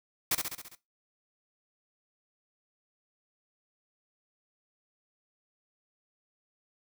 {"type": "noise with echo", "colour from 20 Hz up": "white", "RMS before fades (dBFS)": -27, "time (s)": [0.31, 0.35], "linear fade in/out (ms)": 5, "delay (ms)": 67, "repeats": 6, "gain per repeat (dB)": -4, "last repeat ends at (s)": 0.752, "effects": ["noise-tail reverb RT60 0.2 s tail -17 dB re dry"]}